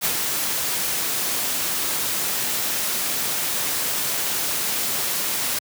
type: noise with ADSR envelope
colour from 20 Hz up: white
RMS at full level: -21 dBFS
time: 0.01-5.59 s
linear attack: 39 ms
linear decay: 73 ms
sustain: -3 dB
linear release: 6 ms
effects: high-pass 100 Hz 12 dB/octave